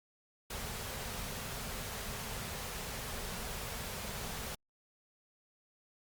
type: band-stop noise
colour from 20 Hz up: pink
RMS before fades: -41 dBFS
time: 0.5-4.55 s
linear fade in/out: 5 ms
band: 260 to 370 Hz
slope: 96 dB/octave
effects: Opus 48 kbps